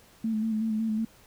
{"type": "tone with vibrato", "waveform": "sine", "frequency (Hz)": 219.9, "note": "A3", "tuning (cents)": -1, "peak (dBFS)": -25, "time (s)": [0.24, 1.05], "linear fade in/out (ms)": 5, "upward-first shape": "square", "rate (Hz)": 5.4, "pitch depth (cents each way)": 30, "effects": ["pink hiss -57 dBFS RMS until 1.26 s"]}